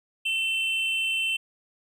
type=tone pair together; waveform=triangle; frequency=2684 / 3086 Hz; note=E7 / G7; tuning=+31 / -28 cents; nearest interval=major second; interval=241 cents; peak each=-24 / -27 dBFS; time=0.25-1.37 s; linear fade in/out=10 ms; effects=none